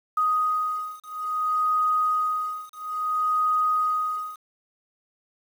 sine beating tone pair, 1248 / 1248.59 Hz, D#6 / D#6, +5 / +6 cents, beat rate 0.59 Hz, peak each -25 dBFS, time 0.17-4.36 s, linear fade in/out 5 ms, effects 8-bit

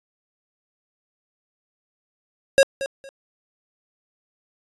square tone with echo, 545 Hz, C#5, 29 cents flat, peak -11 dBFS, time 2.58-2.63 s, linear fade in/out 0 ms, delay 230 ms, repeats 2, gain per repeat -14 dB, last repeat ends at 3.09 s, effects resampled to 24000 Hz

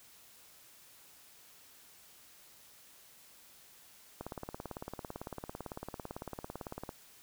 click train, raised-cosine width 1 ms, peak -26 dBFS, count 49, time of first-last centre 4.21-6.892 s, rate 17.9 Hz, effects white hiss -59 dBFS RMS until 7.22 s

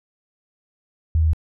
sine tone with pitch steps, 80.1 / 79.41 / 78.72 Hz, E2 / D#2 / D#2, -49 / +36 / +21 cents, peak -14 dBFS, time 1.15-1.333 s, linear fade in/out 0 ms, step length 61 ms, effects none

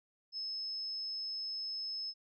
sine tone, 5200 Hz, E8, 24 cents flat, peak -37 dBFS, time 0.32-2.14 s, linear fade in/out 50 ms, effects none

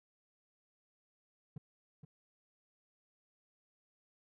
triangle tone with echo, 148.9 Hz, D3, 24 cents sharp, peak -39 dBFS, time 1.56-1.58 s, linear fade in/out 5 ms, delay 470 ms, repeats 1, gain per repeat -8 dB, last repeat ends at 2.05 s, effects none

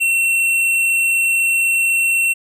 sine tone with tanh clipping, 2714 Hz, E7, 50 cents sharp, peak -15 dBFS, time 0-2.34 s, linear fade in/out 20 ms, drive 14 dB, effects none

